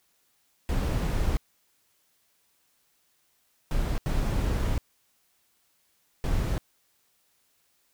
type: noise bursts at uneven times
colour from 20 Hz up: brown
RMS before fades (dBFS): -26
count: 4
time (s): 0.69-1.37 / 3.71-3.98 / 4.06-4.78 / 6.24-6.58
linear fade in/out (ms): 0
effects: white hiss -69 dBFS RMS until 7.93 s